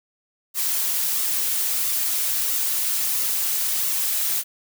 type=noise with flanger; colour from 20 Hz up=blue; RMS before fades=-23 dBFS; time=0.54-4.44 s; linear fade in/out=50 ms; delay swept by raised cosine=1.2 to 5.2 ms; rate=1.5 Hz; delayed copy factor=-0.5; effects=none